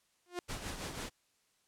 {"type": "tone with exponential growth", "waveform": "sawtooth", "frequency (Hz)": 354.2, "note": "F4", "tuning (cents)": 24, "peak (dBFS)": -29, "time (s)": [0.26, 0.39], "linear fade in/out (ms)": 0, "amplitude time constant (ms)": 28}
{"type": "noise with tremolo", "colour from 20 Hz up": "pink", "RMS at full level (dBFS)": -39, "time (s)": [0.48, 1.1], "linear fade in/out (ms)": 20, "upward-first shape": "triangle", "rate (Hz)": 6.1, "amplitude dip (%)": 60}
{"effects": ["white hiss -74 dBFS RMS until 1.67 s", "low-pass 10000 Hz 12 dB/octave"]}